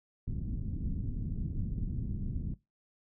pink low-pass noise, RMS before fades -35 dBFS, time 0.27-2.54 s, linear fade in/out 2 ms, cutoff 230 Hz, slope 24 dB/octave, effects noise-tail reverb RT60 0.2 s tail -19 dB re dry

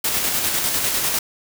white noise with tremolo, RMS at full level -20 dBFS, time 0.04-1.19 s, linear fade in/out 5 ms, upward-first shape square, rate 10 Hz, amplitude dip 30%, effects none

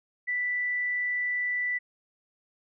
sine tone, 1975.5 Hz, B6, in tune, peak -26 dBFS, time 0.27-1.79 s, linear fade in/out 20 ms, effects none

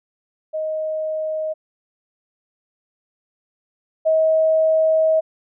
sine tone pair in turn, 626 / 636.2 Hz, D#5 / D#5, +10 / +38 cents, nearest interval unison, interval 28 cents, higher second, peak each -21 / -13 dBFS, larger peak second, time 0.53-1.54 / 4.05-5.21 s, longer second, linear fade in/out 20 ms, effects none

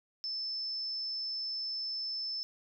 sine tone, 5270 Hz, E8, 1 cent flat, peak -34 dBFS, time 0.24-2.43 s, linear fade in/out 0 ms, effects none

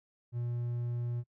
triangle tone, 120 Hz, B2, 49 cents flat, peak -30 dBFS, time 0.32-1.24 s, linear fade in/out 50 ms, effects noise-tail reverb RT60 0.1 s tail -26 dB re dry

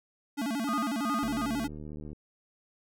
square tone with vibrato, 252.8 Hz, B3, 41 cents sharp, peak -30 dBFS, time 0.37-1.68 s, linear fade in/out 20 ms, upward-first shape square, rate 11 Hz, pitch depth 210 cents each way
sine tone with tremolo, 1232 Hz, D#6, 17 cents flat, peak -29 dBFS, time 0.67-1.46 s, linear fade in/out 10 ms, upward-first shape sine, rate 2.7 Hz, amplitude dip 95%
click train, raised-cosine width 3 ms, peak -30 dBFS, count 69, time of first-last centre 1.23-2.131 s, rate 75.5 Hz
effects none

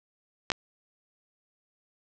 clicks, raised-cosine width 0.2 ms, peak -9 dBFS, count 2, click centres 0.502 / 0.518 s, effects low-pass 7000 Hz 12 dB/octave + 8-bit

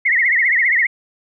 sine tone with vibrato, 2000 Hz, B6, 21 cents sharp, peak -12 dBFS, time 0.05-0.87 s, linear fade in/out 10 ms, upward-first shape triangle, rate 15 Hz, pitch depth 180 cents each way, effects none

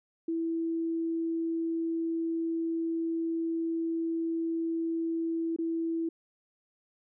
sine tone with dropouts, 329.6 Hz, E4, in tune, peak -28 dBFS, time 0.28-6.09 s, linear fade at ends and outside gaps 5 ms, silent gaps 5.563-5.586 s, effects none

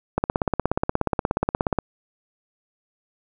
click train, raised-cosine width 1 ms, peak -6 dBFS, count 28, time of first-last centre 0.18-1.787 s, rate 16.8 Hz, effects none

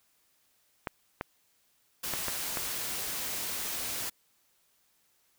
clicks, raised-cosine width 0.5 ms, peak -17 dBFS, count 5, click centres 0.872 / 1.211 / 2.137 / 2.283 / 2.572 s
white noise, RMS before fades -35 dBFS, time 2.03-4.1 s, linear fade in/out 10 ms
effects white hiss -70 dBFS RMS until 5.38 s

